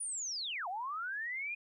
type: linear two-way sweep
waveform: sine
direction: down then up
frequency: 9720 to 685 to 2474 Hz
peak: -36 dBFS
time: 0-1.55 s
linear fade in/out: 10 ms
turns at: 0.68 s
effects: 13-bit